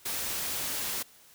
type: noise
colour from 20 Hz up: white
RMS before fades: -33 dBFS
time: 0.05-1.03 s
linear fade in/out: 10 ms
effects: white hiss -57 dBFS RMS until 1.34 s